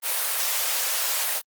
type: high-pass noise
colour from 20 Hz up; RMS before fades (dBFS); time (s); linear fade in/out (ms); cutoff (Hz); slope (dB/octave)
white; -25; 0.02-1.42; 50; 490; 48
effects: Opus 32 kbps